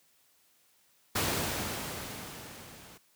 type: noise with level ramp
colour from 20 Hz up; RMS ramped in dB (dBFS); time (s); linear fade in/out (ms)
pink; -28 to -52; 1.15-2.98; 10
effects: white hiss -67 dBFS RMS until 3.15 s + high-pass 80 Hz 12 dB/octave